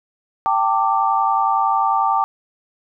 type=chord; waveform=sine; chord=G suspended second; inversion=none; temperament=equal with one note detuned; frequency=784 / 894.9 / 1174.7 Hz; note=G5 / A5 / D6; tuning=0 / +29 / 0 cents; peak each=-19 dBFS; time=0.46-2.24 s; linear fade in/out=0 ms; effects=none